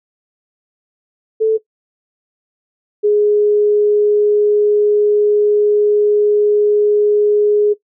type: tone pair in turn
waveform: sine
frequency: 440 / 416.8 Hz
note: A4 / G#4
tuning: 0 / +6 cents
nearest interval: minor second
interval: 94 cents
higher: first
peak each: -9 dBFS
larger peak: neither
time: 1.4-1.58 / 3.03-7.74 s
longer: second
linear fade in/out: 20 ms
effects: noise-tail reverb RT60 0.1 s tail -17 dB re dry